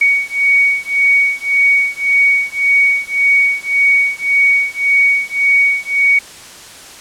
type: beating tone pair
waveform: sine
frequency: 2241 / 2242.8 Hz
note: C#7 / C#7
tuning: +18 / +20 cents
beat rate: 1.8 Hz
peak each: -13 dBFS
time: 0.01-6.19 s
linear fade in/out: 5 ms
effects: white hiss -35 dBFS RMS until 7 s + low-pass 9000 Hz 12 dB/octave